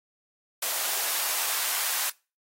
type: noise with high-pass filter sweep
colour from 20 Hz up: white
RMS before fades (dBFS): -28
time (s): 0.62-2.1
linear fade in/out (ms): 5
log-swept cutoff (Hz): 580 to 920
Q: 1.1
effects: noise-tail reverb RT60 0.3 s tail -23 dB re dry + AAC 48 kbps